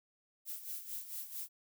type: noise with tremolo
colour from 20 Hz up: violet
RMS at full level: -41 dBFS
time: 0.45-1.49 s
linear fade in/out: 50 ms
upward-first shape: sine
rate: 4.5 Hz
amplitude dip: 70%
effects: none